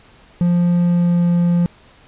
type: tone with pitch glide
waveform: triangle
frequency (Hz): 174.61 to 173.5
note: F3 to F3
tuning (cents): 0 to -11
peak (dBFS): -10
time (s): 0.41-1.66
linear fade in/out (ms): 0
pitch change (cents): -11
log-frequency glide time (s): 0.8-1.28
effects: pink hiss -48 dBFS RMS until 2.07 s + resampled to 8000 Hz